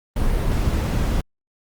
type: noise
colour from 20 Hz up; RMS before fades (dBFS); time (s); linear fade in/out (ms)
brown; -20; 0.16-1.21; 5
effects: Opus 32 kbps